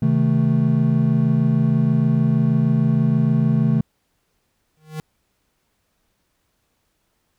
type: chord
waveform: triangle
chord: A diminished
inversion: first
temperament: just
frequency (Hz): 132 / 158.4 / 220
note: C3 / Eb3 / A3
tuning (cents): +16 / +31 / 0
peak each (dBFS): -17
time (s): 0.02-3.81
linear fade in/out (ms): 5
type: tone with exponential growth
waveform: square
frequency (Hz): 155.56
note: D#3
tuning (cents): 0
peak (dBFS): -24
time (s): 4.77-5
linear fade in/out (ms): 0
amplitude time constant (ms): 50
effects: pink hiss -69 dBFS RMS until 7.38 s